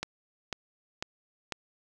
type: click train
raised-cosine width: 0.2 ms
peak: -15 dBFS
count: 4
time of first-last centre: 0.03-1.523 s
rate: 2.01 Hz
effects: none